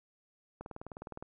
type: click train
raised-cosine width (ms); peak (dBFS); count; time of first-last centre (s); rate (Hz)
1; -29; 13; 0.61-1.225; 19.5
effects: none